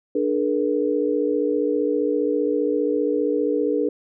sine tone cluster, 296.3 / 424.6 / 479.7 Hz, D4 / G#4 / A#4, +15 / +38 / +50 cents, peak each -23 dBFS, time 0.15-3.89 s, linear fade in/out 5 ms, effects none

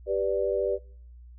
sine chord, G major, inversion none, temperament equal, 392 / 493.9 / 587.3 Hz, G4 / B4 / D5, 0 / 0 / 0 cents, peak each -28 dBFS, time 0.06-0.79 s, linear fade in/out 50 ms, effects noise-tail reverb RT60 0.6 s tail -25 dB re dry + added 60 Hz sine -45 dBFS peak until 1.38 s

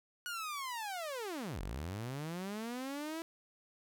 sawtooth linear two-way sweep, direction down then up, 1467 to 39.04 to 333 Hz, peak -35 dBFS, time 0.26-3.22 s, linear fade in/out 0 ms, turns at 1.61 s, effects none

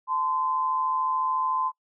sine tone pair together, 876.2 / 1030 Hz, A5 / C6, -7 / -28 cents, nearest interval minor third, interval 279 cents, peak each -32 / -24 dBFS, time 0.07-1.72 s, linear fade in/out 50 ms, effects noise-tail reverb RT60 0.1 s tail -21 dB re dry

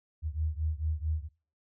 sine beating tone pair, 76.4 / 80.9 Hz, D#2 / E2, -31 / -32 cents, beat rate 4.5 Hz, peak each -31 / -33 dBFS, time 0.22-1.29 s, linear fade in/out 50 ms, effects noise-tail reverb RT60 0.4 s tail -23 dB re dry

